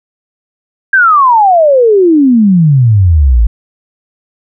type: exponential sweep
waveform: sine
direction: down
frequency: 1621 to 51.91 Hz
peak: -3 dBFS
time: 0.93-3.47 s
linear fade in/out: 5 ms
effects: none